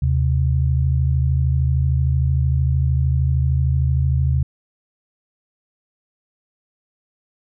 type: tone pair together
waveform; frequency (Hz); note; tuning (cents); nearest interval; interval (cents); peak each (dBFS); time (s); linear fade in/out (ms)
sine; 77.66 / 130.81; D#2 / C3; -3 / 0; major sixth; 903; -17 / -18; 0.02-4.43; 5
effects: none